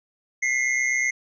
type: tone pair together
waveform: square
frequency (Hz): 2000 / 2128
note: B6 / C7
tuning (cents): +21 / +29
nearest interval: minor second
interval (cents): 108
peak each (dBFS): -26 / -23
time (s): 0.42-1.11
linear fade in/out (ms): 10
effects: resampled to 16000 Hz